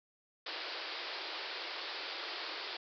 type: band-pass noise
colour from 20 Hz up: white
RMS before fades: -42 dBFS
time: 0.46-2.77 s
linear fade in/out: 5 ms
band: 310 to 5000 Hz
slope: 96 dB/octave
effects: none